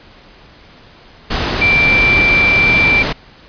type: tone in noise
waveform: sine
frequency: 2349 Hz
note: D7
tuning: in tune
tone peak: -9 dBFS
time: 1.61-3.03 s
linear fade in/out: 10 ms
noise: pink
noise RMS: -17 dBFS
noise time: 1.3-3.13 s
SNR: +5 dB
effects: pink hiss -42 dBFS RMS until 3.48 s + resampled to 11025 Hz